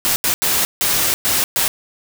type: noise bursts at uneven times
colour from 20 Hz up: white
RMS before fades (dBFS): -17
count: 6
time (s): 0.05-0.16 / 0.24-0.34 / 0.42-0.65 / 0.81-1.14 / 1.25-1.44 / 1.56-1.68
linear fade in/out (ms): 0
effects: none